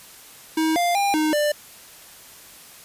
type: tone with pitch steps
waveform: square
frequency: 318 / 698 / 802 / 309.2 / 593 Hz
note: D#4 / F5 / G5 / D#4 / D5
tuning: +38 / -1 / +39 / -11 / +17 cents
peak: -19 dBFS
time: 0.57-1.52 s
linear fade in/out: 5 ms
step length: 190 ms
effects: white hiss -45 dBFS RMS until 2.84 s + resampled to 32000 Hz